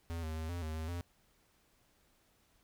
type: tone with pitch steps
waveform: square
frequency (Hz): 83.7 / 79.1 / 79.8 / 87 / 78.6 / 79.6 / 86.9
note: E2 / D#2 / D#2 / F2 / D#2 / D#2 / F2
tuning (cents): +27 / +29 / +44 / -6 / +18 / +40 / -8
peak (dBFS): -38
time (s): 0.1-1.01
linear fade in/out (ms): 0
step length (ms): 130
effects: pink hiss -71 dBFS RMS until 2.63 s

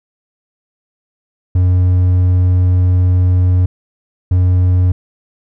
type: tone pair in turn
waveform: triangle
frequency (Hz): 90.7 / 90.7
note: F#2 / F#2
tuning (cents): -34 / -34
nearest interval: unison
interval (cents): 0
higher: neither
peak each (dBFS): -6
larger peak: neither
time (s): 1.55-3.66 / 4.31-4.92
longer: first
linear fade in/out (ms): 5
effects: none

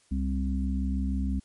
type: harmonic tone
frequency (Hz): 66.3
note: C2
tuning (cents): +23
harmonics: 1 / 3 / 4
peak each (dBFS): -27 / -31 / -34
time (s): 0.11-1.4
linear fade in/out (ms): 10
effects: white hiss -64 dBFS RMS until 1.44 s + MP3 48 kbps

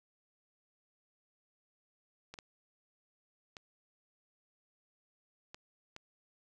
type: clicks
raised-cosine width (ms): 0.2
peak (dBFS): -29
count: 5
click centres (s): 2.34 / 2.388 / 3.568 / 5.545 / 5.964
effects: none

